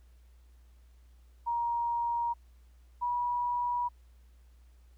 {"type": "tone pair in turn", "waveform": "sine", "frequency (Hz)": [943, 969.5], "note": ["A#5", "B5"], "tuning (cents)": [20, -32], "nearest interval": "unison", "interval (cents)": 48, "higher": "second", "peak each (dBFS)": -28, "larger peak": "neither", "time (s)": [[1.46, 2.34], [3.01, 3.89]], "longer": "neither", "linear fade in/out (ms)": 20, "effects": ["added 60 Hz sine -55 dBFS peak until 4.97 s", "pink hiss -72 dBFS RMS until 4.97 s"]}